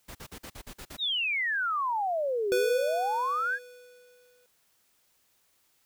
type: noise bursts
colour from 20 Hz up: pink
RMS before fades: -43 dBFS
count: 8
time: 0.08-0.97 s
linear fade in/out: 10 ms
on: 71 ms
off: 46 ms
type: exponential two-way sweep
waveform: sine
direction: down then up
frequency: 3911 to 370 to 1697 Hz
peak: -26 dBFS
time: 0.98-3.59 s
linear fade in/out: 50 ms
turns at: 2.54 s
type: tone with exponential decay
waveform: square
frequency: 493.9 Hz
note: B4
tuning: in tune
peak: -24 dBFS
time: 2.52-4.46 s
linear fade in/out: 0 ms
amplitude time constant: 420 ms
effects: white hiss -69 dBFS RMS until 5.85 s

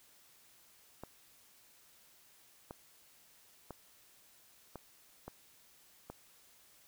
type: clicks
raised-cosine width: 1 ms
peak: -30 dBFS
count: 6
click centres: 1.036 / 2.709 / 3.707 / 4.757 / 5.28 / 6.1 s
effects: white hiss -64 dBFS RMS until 6.87 s

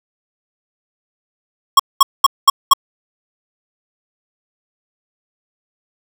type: tone bursts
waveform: square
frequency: 1095 Hz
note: C#6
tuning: 22 cents flat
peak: -4 dBFS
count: 5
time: 1.77-2.735 s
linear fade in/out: 5 ms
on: 25 ms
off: 210 ms
effects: none

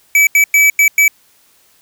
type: tone bursts at uneven times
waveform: square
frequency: 2296 Hz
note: D7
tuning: 40 cents flat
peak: -7 dBFS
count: 5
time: 0.15-0.27 / 0.35-0.44 / 0.54-0.7 / 0.79-0.88 / 0.98-1.08 s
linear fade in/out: 2 ms
effects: white hiss -52 dBFS RMS until 1.81 s

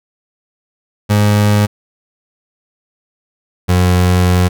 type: tone pair in turn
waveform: 30% pulse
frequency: 104 / 90.29 Hz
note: G#2 / F#2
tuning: +3 / -42 cents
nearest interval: major second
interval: 245 cents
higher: first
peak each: -6 dBFS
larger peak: neither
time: 1.09-1.67 / 3.68-4.49 s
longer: second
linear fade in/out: 20 ms
effects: none

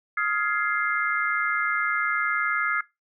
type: chord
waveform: sine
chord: F minor seventh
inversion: third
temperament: just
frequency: 1257.2 / 1396.9 / 1676.3 / 2095 Hz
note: Eb6 / F6 / Ab6 / C7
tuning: +18 / 0 / +16 / +2 cents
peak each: -28 dBFS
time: 0.17-2.81 s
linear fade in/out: 5 ms
effects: noise-tail reverb RT60 0.2 s tail -19 dB re dry

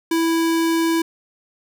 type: tone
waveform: square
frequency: 329.6 Hz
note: E4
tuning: in tune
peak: -17 dBFS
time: 0.11-1.02 s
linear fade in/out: 5 ms
effects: none

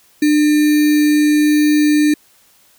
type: tone with sample-and-hold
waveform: sine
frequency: 299.4 Hz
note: D4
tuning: 33 cents sharp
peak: -9 dBFS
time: 0.22-2.14 s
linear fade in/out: 5 ms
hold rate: 2100 Hz
effects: white hiss -52 dBFS RMS until 2.78 s

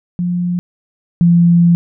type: tone pair in turn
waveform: sine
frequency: 176.6 / 171.67 Hz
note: F3 / F3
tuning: +20 / -29 cents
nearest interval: unison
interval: 49 cents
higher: first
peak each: -14 / -6 dBFS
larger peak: second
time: 0.19-0.59 / 1.21-1.75 s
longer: second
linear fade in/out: 0 ms
effects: none

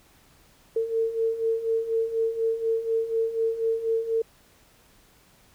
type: beating tone pair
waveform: sine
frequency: 449.2 / 453.3 Hz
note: A4 / A#4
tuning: +36 / -48 cents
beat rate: 4.1 Hz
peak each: -29 / -24 dBFS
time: 0.76-4.22 s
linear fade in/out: 5 ms
effects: pink hiss -58 dBFS RMS until 5.54 s

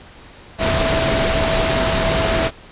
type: tone in noise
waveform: sine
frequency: 655 Hz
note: E5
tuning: 11 cents flat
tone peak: -20 dBFS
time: 0.58-2.51 s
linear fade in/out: 50 ms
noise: pink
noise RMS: -18 dBFS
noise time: 0.58-2.51 s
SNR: -5 dB
effects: pink hiss -42 dBFS RMS until 2.71 s + resampled to 8000 Hz

